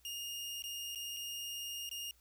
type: tone with dropouts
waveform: sawtooth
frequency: 2837 Hz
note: F7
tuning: 27 cents sharp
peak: -37 dBFS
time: 0.05-2.11 s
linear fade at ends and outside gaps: 1 ms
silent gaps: 0.622-0.639 / 0.949-0.957 / 1.166-1.169 / 1.892-1.913 s
effects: added 60 Hz sine -68 dBFS peak until 2.2 s + white hiss -70 dBFS RMS until 2.2 s